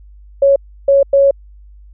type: tone bursts at uneven times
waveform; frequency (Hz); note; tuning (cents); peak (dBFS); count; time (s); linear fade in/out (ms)
sine; 554.4; C#5; 0; -6; 3; 0.42-0.56 / 0.88-1.03 / 1.13-1.31; 5
effects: added 50 Hz sine -37 dBFS peak until 1.93 s